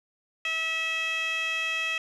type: tone with band-pass filter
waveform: 15% pulse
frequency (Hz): 647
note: E5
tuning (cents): -32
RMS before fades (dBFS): -29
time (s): 0.45-1.98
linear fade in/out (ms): 2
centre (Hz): 2800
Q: 3.5
effects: none